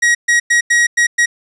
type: tone bursts at uneven times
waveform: 45% pulse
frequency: 1900 Hz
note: A#6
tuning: 33 cents sharp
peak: -9 dBFS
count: 6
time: 0.02-0.15 / 0.28-0.4 / 0.5-0.61 / 0.7-0.87 / 0.97-1.07 / 1.18-1.26 s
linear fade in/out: 10 ms
effects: resampled to 22050 Hz + 8-bit